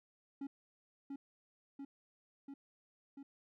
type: tone with echo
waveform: triangle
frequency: 277.2 Hz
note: C#4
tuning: in tune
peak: -38 dBFS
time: 0.41-0.47 s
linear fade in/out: 5 ms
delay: 690 ms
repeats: 4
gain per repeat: -2 dB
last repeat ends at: 3.23 s
effects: none